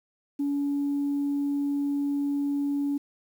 sine tone, 284.1 Hz, C#4, 43 cents sharp, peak -23 dBFS, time 0.39-2.98 s, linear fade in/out 10 ms, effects tanh soft clip ceiling -21 dBFS + 9-bit

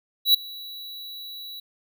square tone with ADSR envelope, 3925 Hz, B7, 11 cents flat, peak -12 dBFS, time 0.25-1.6 s, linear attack 93 ms, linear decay 5 ms, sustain -24 dB, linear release 6 ms, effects none

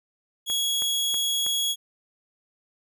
sawtooth tone, 3335 Hz, G#7, 7 cents sharp, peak -20 dBFS, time 0.46-1.76 s, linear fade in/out 50 ms
click train, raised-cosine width 0.5 ms, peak -23 dBFS, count 4, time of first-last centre 0.5-1.465 s, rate 3.11 Hz
effects none

